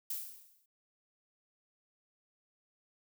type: noise with exponential decay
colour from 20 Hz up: violet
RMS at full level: -35 dBFS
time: 0.1-0.66 s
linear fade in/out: 5 ms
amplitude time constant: 120 ms
effects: none